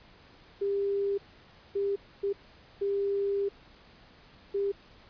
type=tone bursts at uneven times; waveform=sine; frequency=399.1 Hz; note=G4; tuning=31 cents sharp; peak=-26 dBFS; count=5; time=0.61-1.18 / 1.75-1.96 / 2.23-2.33 / 2.81-3.49 / 4.54-4.72 s; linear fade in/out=10 ms; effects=pink hiss -56 dBFS RMS until 5.09 s + resampled to 11025 Hz